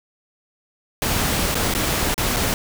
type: noise with dropouts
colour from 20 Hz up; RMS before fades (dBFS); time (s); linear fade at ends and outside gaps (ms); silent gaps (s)
pink; -21; 1.02-2.54; 1; 1.545-1.553 / 1.739-1.749 / 2.143-2.179 / 2.363-2.367
effects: none

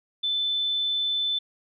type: tone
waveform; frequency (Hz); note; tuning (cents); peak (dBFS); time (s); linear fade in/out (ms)
sine; 3520; A7; 0; -23; 0.23-1.39; 10
effects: none

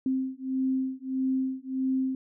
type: beating tone pair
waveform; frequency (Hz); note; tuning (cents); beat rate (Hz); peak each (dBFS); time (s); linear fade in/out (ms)
sine; 261.6 / 263.2; C4 / C4; 0 / +10; 1.6; -29; 0.06-2.15; 2
effects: none

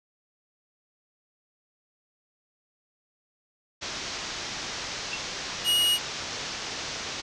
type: low-pass noise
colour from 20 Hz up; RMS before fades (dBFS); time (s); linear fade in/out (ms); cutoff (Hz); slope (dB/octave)
white; -35; 3.81-7.22; 20; 6400; 48
type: tone with exponential decay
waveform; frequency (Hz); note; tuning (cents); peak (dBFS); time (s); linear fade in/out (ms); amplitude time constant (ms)
sine; 2700; E7; +41; -26; 5.13-5.23; 1; 20
type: tone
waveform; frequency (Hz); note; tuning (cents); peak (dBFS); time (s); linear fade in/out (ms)
45% pulse; 2888; F#7; -43; -20; 5.64-5.99; 50
effects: resampled to 32000 Hz

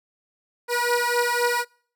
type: beating tone pair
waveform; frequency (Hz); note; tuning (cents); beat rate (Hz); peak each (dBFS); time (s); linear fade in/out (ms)
15% pulse; 480.3 / 484.2; B4 / B4; -48 / -34; 3.9; -17; 0.68-1.65; 50
effects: noise-tail reverb RT60 0.5 s tail -26 dB re dry

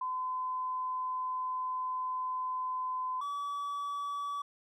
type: tone pair in turn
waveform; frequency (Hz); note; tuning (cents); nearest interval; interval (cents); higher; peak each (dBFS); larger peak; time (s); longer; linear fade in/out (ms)
sine / triangle; 1020 / 1144.9; C6 / D6; -44 / -44; major second; 200; second; -32 / -32; neither; 0.01-3.21 / 3.21-4.42; first; 5
effects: none

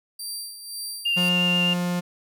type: tone with tremolo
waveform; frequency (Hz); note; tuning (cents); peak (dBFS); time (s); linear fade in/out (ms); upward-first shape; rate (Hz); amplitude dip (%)
20% pulse; 4699; D8; 0; -24; 0.19-1.29; 5; sine; 1.9; 65
type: tone with vibrato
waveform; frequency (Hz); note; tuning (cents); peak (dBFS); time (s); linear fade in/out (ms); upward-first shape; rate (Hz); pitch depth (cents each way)
sine; 2794; F7; 0; -20; 1.05-1.74; 10; sine; 8.2; 13
type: tone with pitch glide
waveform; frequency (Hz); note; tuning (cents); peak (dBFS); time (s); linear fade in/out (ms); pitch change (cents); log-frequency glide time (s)
45% pulse; 178.4 to 176.76; F3 to F3; +37 to +21; -23; 1.16-2.01; 20; -16; 1.35-1.69
effects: none

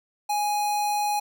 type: tone with notch filter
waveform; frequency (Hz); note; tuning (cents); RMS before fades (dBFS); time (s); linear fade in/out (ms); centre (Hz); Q
square; 830.6; G#5; 0; -25; 0.29-1.2; 10; 2000; 1.6
effects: none

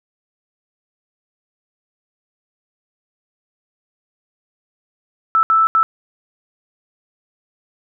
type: tone bursts at uneven times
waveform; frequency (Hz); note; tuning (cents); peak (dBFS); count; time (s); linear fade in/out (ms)
sine; 1318.5; E6; 0; -10; 3; 5.35-5.43 / 5.5-5.67 / 5.75-5.83; 0
effects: none

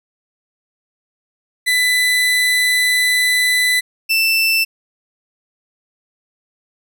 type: tone pair in turn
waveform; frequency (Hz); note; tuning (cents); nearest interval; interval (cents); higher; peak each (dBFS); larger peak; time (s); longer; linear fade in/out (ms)
30% pulse; 1996 / 2664; B6 / E7; +18 / +18; perfect fourth; 500; second; -10; neither; 1.66-3.81 / 4.09-4.65; first; 20
effects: none

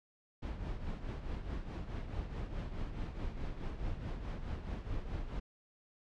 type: noise with tremolo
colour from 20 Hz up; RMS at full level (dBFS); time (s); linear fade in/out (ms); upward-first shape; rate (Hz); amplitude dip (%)
brown; -37; 0.42-5.4; 10; triangle; 4.7; 65
effects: low-pass 4000 Hz 12 dB/octave

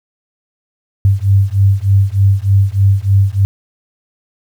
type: beating tone pair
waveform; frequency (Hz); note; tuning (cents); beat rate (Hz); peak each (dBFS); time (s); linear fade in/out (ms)
sine; 96.8 / 100.1; G2 / G2; -21 / +37; 3.3; -11; 1.05-3.45; 0
effects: 7-bit

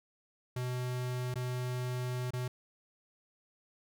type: tone with dropouts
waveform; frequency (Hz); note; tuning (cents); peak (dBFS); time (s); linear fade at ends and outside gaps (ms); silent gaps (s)
square; 125.3; B2; +25; -34; 0.56-2.48; 5; 1.342-1.356 / 2.307-2.334
effects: none

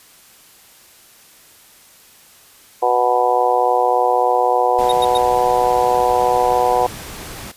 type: harmonic tone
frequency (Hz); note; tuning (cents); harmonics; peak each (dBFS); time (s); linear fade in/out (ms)
123.47; B2; 0; 3 / 4 / 5 / 6 / 7 / 8; -25 / -18 / -25 / -16 / -22 / -21; 2.82-6.87; 10
type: noise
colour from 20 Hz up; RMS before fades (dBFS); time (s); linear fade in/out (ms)
pink; -32; 4.78-7.52; 10
type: tone bursts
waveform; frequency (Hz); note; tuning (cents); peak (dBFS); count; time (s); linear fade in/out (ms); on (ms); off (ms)
square; 3729; A#7; 0; -21; 3; 4.89-5.177; 5; 29; 100
effects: white hiss -47 dBFS RMS until 7.56 s + resampled to 32000 Hz

